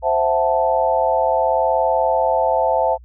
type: chord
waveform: sine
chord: F# half-diminished seventh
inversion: second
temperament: equal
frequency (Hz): 523.3 / 659.3 / 740 / 880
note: C5 / E5 / F#5 / A5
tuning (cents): 0 / 0 / 0 / 0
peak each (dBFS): -20 / -19 / -23 / -19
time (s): 0.02-2.98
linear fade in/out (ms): 50
effects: added 60 Hz sine -40 dBFS peak until 3.04 s